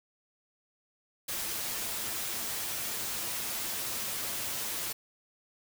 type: noise with comb filter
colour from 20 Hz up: white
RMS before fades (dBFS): -35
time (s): 1.28-4.93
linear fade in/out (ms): 10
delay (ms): 9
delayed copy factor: +0.5
effects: none